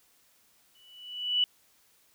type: tone with exponential growth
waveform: sine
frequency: 2960 Hz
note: F#7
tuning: in tune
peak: -20 dBFS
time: 0.75-1.44 s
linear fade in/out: 2 ms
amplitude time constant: 150 ms
effects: white hiss -65 dBFS RMS until 2.14 s